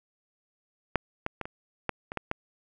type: clicks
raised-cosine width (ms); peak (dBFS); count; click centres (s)
0.5; -8 / -14 / -18 / -22 / -12 / -20 / -15 / -13; 8; 0.957 / 1.264 / 1.413 / 1.455 / 1.893 / 2.119 / 2.173 / 2.314
effects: none